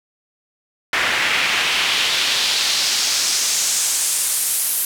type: noise with band-pass filter sweep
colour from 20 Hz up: pink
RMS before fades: -19 dBFS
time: 0.93-4.85 s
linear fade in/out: 2 ms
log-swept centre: 1900 to 12000 Hz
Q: 1.6
effects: none